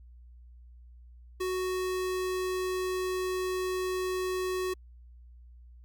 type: tone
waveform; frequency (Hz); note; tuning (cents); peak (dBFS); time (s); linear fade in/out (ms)
square; 370; F#4; 0; -30; 1.4-4.74; 10
effects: added 60 Hz sine -49 dBFS peak until 5.84 s + Opus 48 kbps